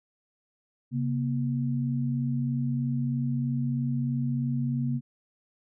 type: tone pair together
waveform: sine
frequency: 135.37 / 238.5 Hz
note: C#3 / A#3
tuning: -41 / +40 cents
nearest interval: minor seventh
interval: 981 cents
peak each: -27 / -29 dBFS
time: 0.91-5.01 s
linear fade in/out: 50 ms
effects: none